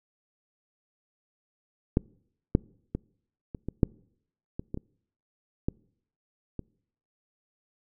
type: clicks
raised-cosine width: 3 ms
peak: -8 / -6 / -17 / -23 / -19 / -6 / -20 / -20 / -23 / -14 / -21 dBFS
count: 11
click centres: 1.971 / 2.551 / 2.95 / 3.548 / 3.686 / 3.832 / 4.595 / 4.744 / 4.774 / 5.685 / 6.593 s
effects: noise-tail reverb RT60 0.7 s tail -26 dB re dry